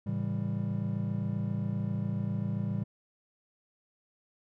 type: chord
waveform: triangle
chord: A dominant seventh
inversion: none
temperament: just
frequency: 110 / 137.5 / 165 / 198 Hz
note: A2 / C#3 / E3 / G3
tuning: 0 / -14 / +2 / +18 cents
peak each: -32 / -35 / -35 / -32 dBFS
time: 0.06-2.84 s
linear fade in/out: 10 ms
effects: none